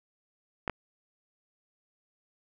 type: clicks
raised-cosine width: 0.5 ms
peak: -16 dBFS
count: 2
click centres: 0.678 / 0.697 s
effects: none